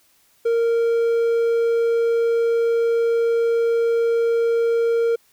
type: tone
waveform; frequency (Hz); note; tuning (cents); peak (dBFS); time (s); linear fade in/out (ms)
triangle; 463.4; A#4; -10; -14; 0.45-5.16; 10
effects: white hiss -59 dBFS RMS until 5.32 s